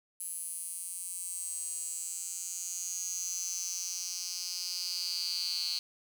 10% pulse tone with high-pass filter sweep, 180 Hz, F#3, 47 cents flat, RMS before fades -37 dBFS, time 0.2-5.79 s, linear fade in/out 2 ms, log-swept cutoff 10000 to 4300 Hz, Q 7.6, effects none

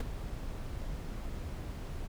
brown noise with ADSR envelope, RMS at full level -28 dBFS, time 0-2.08 s, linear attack 4 ms, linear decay 14 ms, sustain -11 dB, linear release 23 ms, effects none

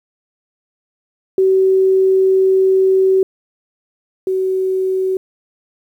sine tone pair in turn, 380.4 / 377.1 Hz, F#4 / F#4, +48 / +33 cents, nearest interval unison, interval 15 cents, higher first, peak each -9 / -14 dBFS, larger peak first, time 1.38-3.23 / 4.27-5.17 s, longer first, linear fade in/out 2 ms, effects 8-bit

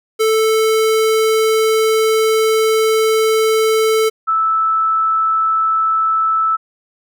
square / sine tone pair in turn, 440 / 1313.2 Hz, A4 / E6, 0 / -7 cents, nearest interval octave + perfect fifth, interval 1893 cents, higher second, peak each -12 dBFS, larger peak neither, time 0.19-4.1 / 4.27-6.57 s, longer first, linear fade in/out 20 ms, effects none

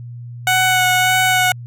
15% pulse tone with vibrato, 740 Hz, F#5, in tune, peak -6 dBFS, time 0.47-1.52 s, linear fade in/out 2 ms, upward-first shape sine, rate 1.7 Hz, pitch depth 14 cents each way, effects added 120 Hz sine -29 dBFS peak until 1.66 s

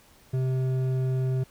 sine tone with hard clipping, 130 Hz, C3, 11 cents flat, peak -25 dBFS, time 0.33-1.44 s, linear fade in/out 10 ms, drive 8 dB, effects pink hiss -57 dBFS RMS until 1.5 s

